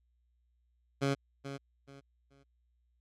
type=tone with echo; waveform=15% pulse; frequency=138.59 Hz; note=C#3; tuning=in tune; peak=-22 dBFS; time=1.01-1.15 s; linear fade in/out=20 ms; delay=430 ms; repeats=3; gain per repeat=-11 dB; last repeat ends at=2.44 s; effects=added 60 Hz sine -70 dBFS peak until 3 s + low-pass 7000 Hz 12 dB/octave